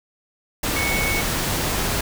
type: tone in noise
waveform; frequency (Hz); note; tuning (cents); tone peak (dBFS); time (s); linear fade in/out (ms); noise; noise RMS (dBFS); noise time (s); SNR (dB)
sine; 2217; C#7; 0; -23; 0.76-1.21; 5; pink; -23; 0.63-2.01; -3
effects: none